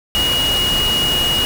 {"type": "tone in noise", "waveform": "sine", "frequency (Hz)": 2887, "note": "F#7", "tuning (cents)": -43, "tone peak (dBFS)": -15, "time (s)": [0.15, 1.45], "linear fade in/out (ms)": 0, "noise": "pink", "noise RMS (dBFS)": -22, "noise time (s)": [0.15, 1.45], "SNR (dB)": 4, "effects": []}